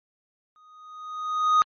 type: tone with exponential growth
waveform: triangle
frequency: 1244.5 Hz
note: D#6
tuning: in tune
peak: -12 dBFS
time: 0.56-1.62 s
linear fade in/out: 0 ms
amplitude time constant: 230 ms
effects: MP3 32 kbps